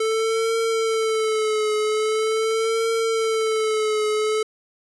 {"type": "tone with vibrato", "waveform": "square", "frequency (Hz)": 440, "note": "A4", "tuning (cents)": 0, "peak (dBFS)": -20, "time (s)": [0, 4.43], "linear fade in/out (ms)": 5, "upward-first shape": "triangle", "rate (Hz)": 0.43, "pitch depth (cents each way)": 57, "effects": ["resampled to 24000 Hz"]}